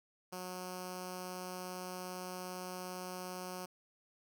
5% pulse tone with notch filter, 182.5 Hz, F#3, 24 cents flat, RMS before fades -44 dBFS, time 0.32-3.66 s, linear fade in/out 10 ms, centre 1900 Hz, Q 0.88, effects none

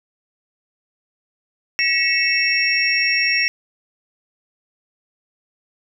sine tone cluster, 1926 / 2218 / 2644 / 5550 Hz, B6 / C#7 / E7 / F8, -44 / 0 / +5 / -12 cents, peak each -21 dBFS, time 1.79-3.48 s, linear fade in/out 0 ms, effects none

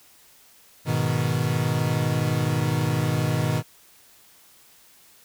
40% pulse chord, G# minor, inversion none, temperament equal, 103.83 / 123.47 / 155.56 Hz, G#2 / B2 / D#3, 0 / 0 / 0 cents, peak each -28 / -24 / -24 dBFS, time 0.85-3.63 s, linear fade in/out 50 ms, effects white hiss -54 dBFS RMS until 5.24 s

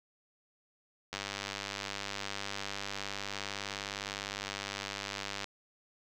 click train, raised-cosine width 0.2 ms, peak -19 dBFS, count 431, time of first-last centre 1.13-5.443 s, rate 99.7 Hz, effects none

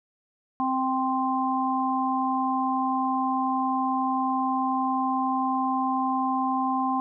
harmonic tone, 261.6 Hz, C4, in tune, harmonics 1 / 3 / 4, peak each -27 / -27 / -27 dBFS, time 0.6-7 s, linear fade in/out 0 ms, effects none

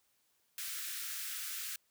white high-pass noise, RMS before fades -41 dBFS, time 0.58-1.76 s, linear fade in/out 2 ms, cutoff 1300 Hz, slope 48 dB/octave, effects white hiss -75 dBFS RMS until 1.9 s

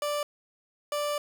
30% pulse tone pair in turn, 587.3 / 587.3 Hz, D5 / D5, 0 / 0 cents, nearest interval unison, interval 0 cents, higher neither, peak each -25 dBFS, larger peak neither, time 0.02-0.23 / 0.92-1.18 s, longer second, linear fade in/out 2 ms, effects none

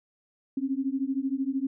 sine beating tone pair, 262.9 / 275.9 Hz, C4 / C#4, +8 / -8 cents, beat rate 13 Hz, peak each -29 dBFS, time 0.57-1.67 s, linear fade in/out 5 ms, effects none

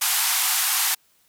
white band-pass noise, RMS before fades -22 dBFS, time 0.01-0.95 s, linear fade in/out 10 ms, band 720 to 15000 Hz, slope 96 dB/octave, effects white hiss -62 dBFS RMS until 1.28 s

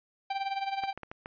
45% pulse tone with tremolo, 784 Hz, G5, in tune, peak -28 dBFS, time 0.3-0.93 s, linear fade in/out 5 ms, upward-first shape sine, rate 19 Hz, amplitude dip 70%
clicks, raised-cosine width 0.5 ms, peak -25 dBFS, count 5, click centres 0.837 / 0.976 / 1.033 / 1.115 / 1.259 s
effects resampled to 11025 Hz

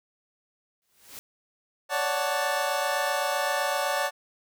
white noise with exponential growth, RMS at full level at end -39 dBFS, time 0.82-1.19 s, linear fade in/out 0 ms, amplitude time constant 79 ms
25% pulse chord, D major seventh, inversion third, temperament equal with one note detuned, 559.5 / 587.3 / 740 / 880 Hz, C#5 / D5 / F#5 / A5, +16 / 0 / 0 / 0 cents, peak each -27 dBFS, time 1.89-4.11 s, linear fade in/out 50 ms
effects none

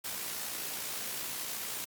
white noise with amplitude modulation, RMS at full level -36 dBFS, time 0.04-1.85 s, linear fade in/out 10 ms, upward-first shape sine, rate 59.1 Hz, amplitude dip 40%, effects high-pass 100 Hz 12 dB/octave + Opus 48 kbps

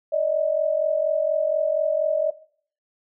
sine tone pair together, 585 / 629.2 Hz, D5 / D#5, -7 / +19 cents, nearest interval minor second, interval 126 cents, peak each -22 / -22 dBFS, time 0.12-2.31 s, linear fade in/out 10 ms, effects noise-tail reverb RT60 0.5 s tail -17 dB re dry

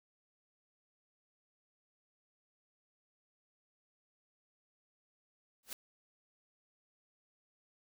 white noise with exponential growth, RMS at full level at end -38 dBFS, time 5.63-5.73 s, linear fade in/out 2 ms, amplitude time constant 20 ms, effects none

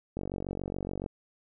click train, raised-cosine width 2 ms, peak -21 dBFS, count 43, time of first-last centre 0.17-1.062 s, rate 47.1 Hz, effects none

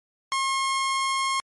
sawtooth tone, 1076 Hz, C6, 48 cents sharp, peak -19 dBFS, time 0.32-1.4 s, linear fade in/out 0 ms, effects MP3 48 kbps

